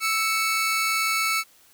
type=tone pair together; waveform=sawtooth; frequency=1318.5 / 2224 Hz; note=E6 / C#7; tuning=0 / +5 cents; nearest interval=major sixth; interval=905 cents; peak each=-21 dBFS; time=0-1.44 s; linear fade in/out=50 ms; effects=white hiss -56 dBFS RMS until 1.73 s